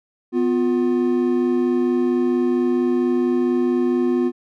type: tone pair together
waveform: triangle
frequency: 249.8 / 354.2 Hz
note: B3 / F4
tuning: +20 / +24 cents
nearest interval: tritone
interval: 604 cents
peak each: -17 dBFS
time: 0.32-4.32 s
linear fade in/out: 50 ms
effects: none